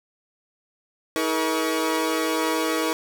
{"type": "tone cluster", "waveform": "sawtooth", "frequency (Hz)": [319.9, 427.7, 478.9, 1125], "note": ["D#4", "A4", "A#4", "C#6"], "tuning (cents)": [48, -49, 47, 25], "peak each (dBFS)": [-21, -27, -23, -26], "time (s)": [1.16, 2.93], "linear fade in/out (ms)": 0, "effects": []}